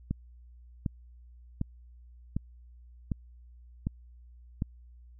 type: click train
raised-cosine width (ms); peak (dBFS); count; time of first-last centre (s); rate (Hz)
5; -17; 7; 0.11-4.621; 1.33
effects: added 60 Hz sine -50 dBFS peak until 5.19 s